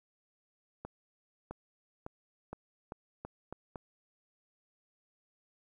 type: accelerating click train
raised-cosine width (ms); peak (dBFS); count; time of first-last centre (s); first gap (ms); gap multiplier
1; -27; 8; 0.85-3.758; 660; 0.84
effects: 11-bit